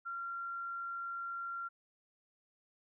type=tone; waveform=sine; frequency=1377 Hz; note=F6; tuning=25 cents flat; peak=-38 dBFS; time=0.05-1.69 s; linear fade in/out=20 ms; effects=none